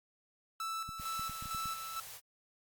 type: tone with tremolo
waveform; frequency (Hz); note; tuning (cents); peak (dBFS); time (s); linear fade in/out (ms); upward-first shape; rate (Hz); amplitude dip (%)
45% pulse; 1318.5; E6; 0; -36; 0.6-2; 2; square; 2.2; 50
type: clicks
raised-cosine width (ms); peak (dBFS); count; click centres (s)
5; -35; 8; 0.891 / 0.998 / 1.195 / 1.296 / 1.425 / 1.457 / 1.548 / 1.657
type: band-stop noise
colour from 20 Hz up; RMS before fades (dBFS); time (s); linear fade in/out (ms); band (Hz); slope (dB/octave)
white; -48; 0.97-2.21; 50; 180 to 440; 96
effects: Opus 48 kbps